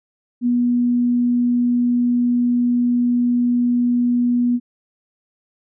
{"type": "tone", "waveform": "sine", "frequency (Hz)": 242.9, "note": "B3", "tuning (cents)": -29, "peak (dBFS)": -14, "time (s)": [0.41, 4.6], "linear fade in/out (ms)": 50, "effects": []}